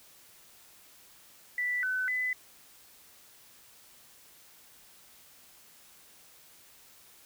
sine tone with pitch steps, 1973 / 1511 / 2006 Hz, B6 / F#6 / B6, -2 / +36 / +26 cents, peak -28 dBFS, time 1.58-2.33 s, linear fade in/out 2 ms, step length 250 ms, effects white hiss -57 dBFS RMS until 7.25 s

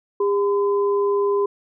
sine tone pair together, 403.6 / 1017 Hz, G#4 / C6, -49 / -50 cents, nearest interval octave + major third, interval 1599 cents, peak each -17 / -26 dBFS, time 0.2-1.46 s, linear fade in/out 5 ms, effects none

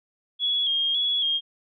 sine tone with vibrato, 3300 Hz, G#7, 12 cents flat, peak -21 dBFS, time 0.39-1.41 s, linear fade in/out 50 ms, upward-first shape square, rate 1.8 Hz, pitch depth 37 cents each way, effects none

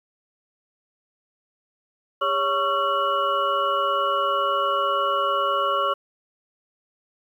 sine tone cluster, 403.6 / 560 / 1113 / 1359 / 2930 Hz, G#4 / C#5 / C#6 / F6 / F#7, -49 / +18 / +7 / -48 / -18 cents, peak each -32 / -26 / -23 / -25 / -32 dBFS, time 2.21-5.94 s, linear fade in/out 10 ms, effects 9-bit

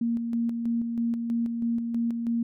sine tone with tremolo, 233.1 Hz, A#3, in tune, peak -23 dBFS, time 0.01-2.43 s, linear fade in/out 5 ms, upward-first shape square, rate 3.1 Hz, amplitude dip 40%, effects none

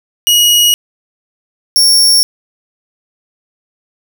sawtooth tone pair in turn, 2900 / 5493 Hz, F#7 / F8, -35 / -30 cents, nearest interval major seventh, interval 1105 cents, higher second, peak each -3 dBFS, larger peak neither, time 0.27-0.74 / 1.76-2.23 s, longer neither, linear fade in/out 0 ms, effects none

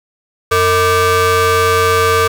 35% pulse ring-modulated tone, 363.4 Hz, F#4, 31 cents flat, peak -5 dBFS, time 0.51-2.28 s, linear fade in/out 10 ms, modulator 818 Hz, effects none

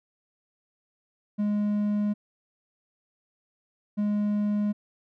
triangle tone pair in turn, 207.6 / 207.6 Hz, G#3 / G#3, 0 / 0 cents, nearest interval unison, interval 0 cents, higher neither, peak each -21 dBFS, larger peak neither, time 1.38-2.14 / 3.97-4.73 s, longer neither, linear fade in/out 20 ms, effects none

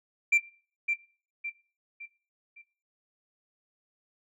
sine tone with echo, 2359 Hz, D7, 7 cents sharp, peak -16 dBFS, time 0.32-0.38 s, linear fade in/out 10 ms, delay 560 ms, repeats 4, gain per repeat -8 dB, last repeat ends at 2.62 s, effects noise-tail reverb RT60 0.4 s tail -17 dB re dry + tanh soft clip ceiling -18 dBFS

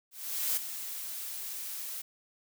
blue noise with ADSR envelope, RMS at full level -29 dBFS, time 0.11-2.02 s, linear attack 460 ms, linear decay 6 ms, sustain -10 dB, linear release 10 ms, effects none

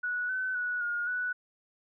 sine tone with pitch steps, 1469 / 1517 / 1469 / 1427 / 1480 Hz, F#6 / F#6 / F#6 / F6 / F#6, -13 / +43 / -13 / +37 / 0 cents, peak -29 dBFS, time 0.03-1.33 s, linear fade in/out 10 ms, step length 260 ms, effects none

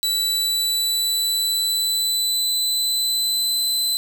sawtooth tone with pitch glide, 3951 to 4032 Hz, B7 to B7, 0 to +35 cents, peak -16 dBFS, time 0.03-3.97 s, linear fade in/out 0 ms, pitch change +35 cents, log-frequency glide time 0.14-3.61 s, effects 7-bit

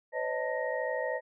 sine tone cluster, 509 / 562 / 625 / 894 / 1873 Hz, C5 / C#5 / D#5 / A5 / A#6, -48 / +24 / +8 / +27 / +8 cents, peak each -34 / -38 / -35 / -39 / -37 dBFS, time 0.12-1.21 s, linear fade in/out 50 ms, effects none

